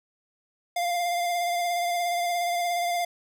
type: tone with vibrato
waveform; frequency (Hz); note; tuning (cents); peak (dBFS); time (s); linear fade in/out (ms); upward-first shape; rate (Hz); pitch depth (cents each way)
square; 698.5; F5; 0; -25; 0.76-3.05; 5; triangle; 17; 28
effects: 11-bit